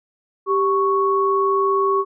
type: tone pair together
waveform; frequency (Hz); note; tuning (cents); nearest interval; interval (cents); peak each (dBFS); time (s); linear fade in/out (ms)
sine; 392 / 1108.7; G4 / C#6; 0 / 0; octave + tritone; 1800; -18; 0.46-2.05; 50
effects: none